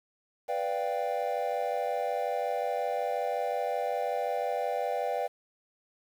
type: chord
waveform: triangle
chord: G dominant seventh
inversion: first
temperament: equal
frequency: 493.9 / 587.3 / 698.5 / 784 Hz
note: B4 / D5 / F5 / G5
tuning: 0 / 0 / 0 / 0 cents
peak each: -32 dBFS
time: 0.48-5.28 s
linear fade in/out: 20 ms
effects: 9-bit